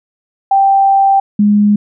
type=tone pair in turn; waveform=sine; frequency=784 / 207 Hz; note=G5 / G#3; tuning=0 / -5 cents; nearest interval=octave + major seventh; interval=2305 cents; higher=first; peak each=-6 dBFS; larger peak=neither; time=0.51-1.2 / 1.39-1.76 s; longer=first; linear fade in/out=5 ms; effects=none